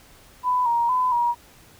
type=tone with pitch steps; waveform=sine; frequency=998 / 940 / 1008 / 953 Hz; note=B5 / A#5 / B5 / A#5; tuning=+18 / +14 / +35 / +38 cents; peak=-18 dBFS; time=0.43-1.35 s; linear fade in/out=50 ms; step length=230 ms; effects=pink hiss -51 dBFS RMS until 1.79 s